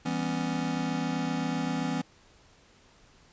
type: chord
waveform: square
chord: C# half-diminished seventh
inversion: first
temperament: just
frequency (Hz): 166.31 / 199.57 / 249.5 / 277.2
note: E3 / G3 / B3 / C#4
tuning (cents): +16 / +31 / +18 / 0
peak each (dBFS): -34 / -38 / -33 / -35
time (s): 0.05-2.02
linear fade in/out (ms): 10
effects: pink hiss -59 dBFS RMS until 3.32 s + resampled to 16000 Hz